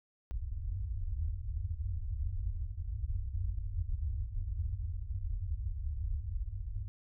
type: low-pass noise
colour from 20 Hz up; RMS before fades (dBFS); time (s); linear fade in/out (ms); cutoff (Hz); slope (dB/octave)
white; -36; 0.31-6.88; 0; 100; 96
effects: none